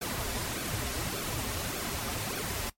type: noise with flanger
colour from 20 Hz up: pink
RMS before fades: -34 dBFS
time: 0.01-2.7 s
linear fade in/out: 10 ms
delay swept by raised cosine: 1 to 6.3 ms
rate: 1.7 Hz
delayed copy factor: -0.7
effects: noise-tail reverb RT60 0.1 s tail -17 dB re dry + MP3 64 kbps